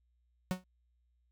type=tone with exponential decay; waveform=45% pulse; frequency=184 Hz; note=F#3; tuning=9 cents flat; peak=-27 dBFS; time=0.51-0.64 s; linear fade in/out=0 ms; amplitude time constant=27 ms; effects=added 60 Hz sine -70 dBFS peak until 1.31 s